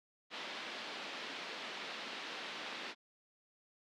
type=band-pass noise; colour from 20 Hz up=white; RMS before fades=-45 dBFS; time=0.3-2.95 s; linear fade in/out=50 ms; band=210 to 3900 Hz; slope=24 dB/octave; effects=none